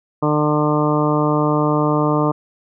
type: harmonic tone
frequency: 150 Hz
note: D3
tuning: 37 cents sharp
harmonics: 1 / 2 / 3 / 4 / 5 / 6 / 7 / 8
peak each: -20 / -19 / -22 / -23 / -28 / -26 / -24 / -25 dBFS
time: 0.22-2.32 s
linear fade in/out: 10 ms
effects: none